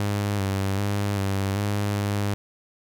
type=tone with pitch steps; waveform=sawtooth; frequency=102.1 / 97.4 / 101.4 / 97.8 / 102.3 / 101.7 Hz; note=G#2 / G2 / G#2 / G2 / G#2 / G#2; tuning=-29 / -11 / -41 / -4 / -26 / -36 cents; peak=-19 dBFS; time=0-2.34 s; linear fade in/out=0 ms; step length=390 ms; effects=none